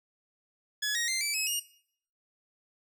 15% pulse tone with pitch steps, 1694 / 1879.6 / 2086 / 2314 / 2568 / 2849 Hz, G#6 / A#6 / C7 / D7 / E7 / F7, +34 / +14 / -6 / -26 / -46 / +34 cents, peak -22 dBFS, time 0.82-1.6 s, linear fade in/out 10 ms, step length 130 ms, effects noise-tail reverb RT60 0.6 s tail -18 dB re dry

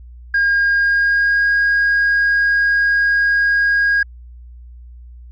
sine tone with pitch glide, 1620 to 1635 Hz, G#6 to G#6, -43 to -28 cents, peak -10 dBFS, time 0.34-4.03 s, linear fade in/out 5 ms, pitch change +15 cents, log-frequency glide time 0.78-1.48 s, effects tanh soft clip ceiling -10 dBFS + added 60 Hz sine -35 dBFS peak until 5.31 s

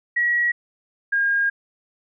sine tone pair in turn, 1916 / 1620.3 Hz, A#6 / G#6, +47 / -43 cents, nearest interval minor third, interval 290 cents, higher first, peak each -17 dBFS, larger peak neither, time 0.16-0.52 / 1.12-1.5 s, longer second, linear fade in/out 10 ms, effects none

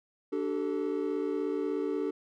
triangle chord, D suspended fourth, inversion none, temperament equal with one note detuned, 293.7 / 383.5 / 440 Hz, D4 / G4 / A4, 0 / -38 / 0 cents, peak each -31 dBFS, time 0.32-2.11 s, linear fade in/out 10 ms, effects tanh soft clip ceiling -19 dBFS

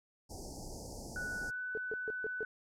pink band-stop noise, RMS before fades -45 dBFS, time 0.29-1.51 s, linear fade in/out 20 ms, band 890 to 4700 Hz, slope 96 dB/octave
sine tone with pitch glide, 1480 to 1497.2 Hz, F#6 to F#6, 0 to +20 cents, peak -37 dBFS, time 1.16-2.45 s, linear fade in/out 2 ms, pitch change +20 cents, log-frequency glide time 1.47-1.59 s
sine tone bursts, 437 Hz, A4, 12 cents flat, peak -35 dBFS, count 5, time 1.75-2.43 s, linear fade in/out 0 ms, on 24 ms, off 140 ms
effects low-pass 9000 Hz 12 dB/octave

